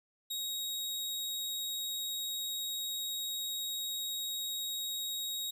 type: tone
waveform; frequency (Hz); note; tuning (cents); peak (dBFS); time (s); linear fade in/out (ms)
sawtooth; 3782; A#7; +24; -32; 0.3-5.51; 10
effects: none